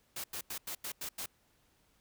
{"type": "noise bursts", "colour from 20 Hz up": "white", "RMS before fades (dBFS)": -40, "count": 7, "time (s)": [0.16, 1.26], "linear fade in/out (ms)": 5, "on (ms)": 80, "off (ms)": 90, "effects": ["pink hiss -71 dBFS RMS until 2 s"]}